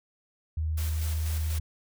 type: tone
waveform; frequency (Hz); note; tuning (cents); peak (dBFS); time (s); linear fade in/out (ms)
sine; 78.7; D#2; +20; -26; 0.57-1.6; 5
type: noise with tremolo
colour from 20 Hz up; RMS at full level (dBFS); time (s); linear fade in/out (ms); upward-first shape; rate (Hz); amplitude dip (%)
white; -40; 0.77-1.59; 10; square; 4.1; 35
effects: none